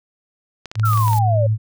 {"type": "clicks", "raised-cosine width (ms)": 0.2, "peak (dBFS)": -15, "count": 8, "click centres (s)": [0.657, 0.715, 0.755, 0.797, 0.933, 0.975, 1.081, 1.132]}
{"type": "tone", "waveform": "sine", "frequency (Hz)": 108.8, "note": "A2", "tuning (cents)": -19, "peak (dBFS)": -14, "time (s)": [0.75, 1.58], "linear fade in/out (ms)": 50}
{"type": "exponential sweep", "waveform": "sine", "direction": "down", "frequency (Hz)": [1405, 544], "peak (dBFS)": -18, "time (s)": [0.83, 1.47], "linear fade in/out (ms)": 10}
{"type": "noise", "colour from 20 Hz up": "blue", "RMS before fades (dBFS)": -32, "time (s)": [0.85, 1.19], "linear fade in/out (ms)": 5}
{"effects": []}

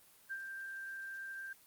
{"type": "tone with ADSR envelope", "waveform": "sine", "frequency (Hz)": 1579, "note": "G6", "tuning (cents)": 12, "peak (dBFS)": -37, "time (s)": [0.29, 1.53], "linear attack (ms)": 28, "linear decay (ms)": 62, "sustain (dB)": -5, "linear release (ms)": 4, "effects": ["white hiss -63 dBFS RMS until 1.66 s", "Opus 24 kbps"]}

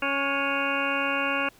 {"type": "harmonic tone with a mistuned harmonic", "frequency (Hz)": 277.2, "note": "C#4", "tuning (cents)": 0, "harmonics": [1, 2, 3, 4, 5, 6, 8, 9, 10], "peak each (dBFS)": [-33, -32, -36, -31, -31, -34, -35, -33, -31], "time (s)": [0.02, 1.49], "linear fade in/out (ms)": 5, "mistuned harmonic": 5, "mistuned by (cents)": 39, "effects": ["pink hiss -56 dBFS RMS until 1.59 s"]}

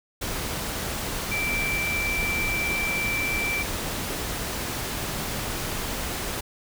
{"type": "tone in noise", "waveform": "sine", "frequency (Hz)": 2339, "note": "D7", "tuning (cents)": -8, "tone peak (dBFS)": -25, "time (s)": [1.31, 3.63], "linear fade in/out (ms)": 10, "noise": "pink", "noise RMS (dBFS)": -30, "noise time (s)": [0.21, 6.41], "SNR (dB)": 2, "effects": []}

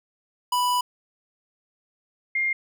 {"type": "tone pair in turn", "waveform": ["square", "sine"], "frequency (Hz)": [987.8, 2118], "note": ["B5", "C7"], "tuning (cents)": [0, 21], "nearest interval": "octave + minor second", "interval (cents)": 1321, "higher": "second", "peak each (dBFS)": -21, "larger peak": "neither", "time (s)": [[0.52, 0.81], [2.35, 2.53]], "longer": "first", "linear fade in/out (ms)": 5, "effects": []}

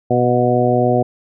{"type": "harmonic tone with a mistuned harmonic", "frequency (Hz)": 123.47, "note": "B2", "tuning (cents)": 0, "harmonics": [1, 2, 3, 4, 5, 6], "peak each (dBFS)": [-19, -19, -19, -19, -19, -19], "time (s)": [0.1, 1.03], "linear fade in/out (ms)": 10, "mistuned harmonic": 6, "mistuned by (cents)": -25, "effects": []}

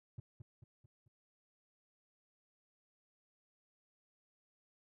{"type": "tone with echo", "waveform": "triangle", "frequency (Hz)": 117.2, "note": "A#2", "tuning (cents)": 10, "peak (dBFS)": -39, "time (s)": [0.18, 0.2], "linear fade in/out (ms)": 5, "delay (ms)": 220, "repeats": 4, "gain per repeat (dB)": -6, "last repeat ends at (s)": 1.08, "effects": ["tanh soft clip ceiling -37 dBFS"]}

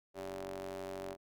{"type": "ring-modulated tone", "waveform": "sawtooth", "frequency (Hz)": 92.5, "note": "F#2", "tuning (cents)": 0, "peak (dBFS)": -34, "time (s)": [0.14, 1.17], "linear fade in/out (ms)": 50, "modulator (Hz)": 486, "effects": []}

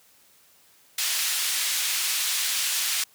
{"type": "band-pass noise", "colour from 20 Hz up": "pink", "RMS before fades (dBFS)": -26, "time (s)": [0.98, 3.04], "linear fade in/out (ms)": 5, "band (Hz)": [2700, 16000], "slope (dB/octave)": 12, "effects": ["white hiss -58 dBFS RMS until 3.14 s", "high-pass 60 Hz 12 dB/octave"]}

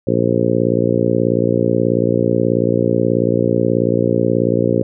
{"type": "harmonic tone", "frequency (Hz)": 58.4, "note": "A#1", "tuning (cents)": 4, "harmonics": [2, 3, 4, 5, 6, 7, 8, 9], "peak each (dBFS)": [-21, -21, -21, -21, -21, -21, -21, -21], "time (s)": [0.07, 4.83], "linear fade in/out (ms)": 5, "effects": []}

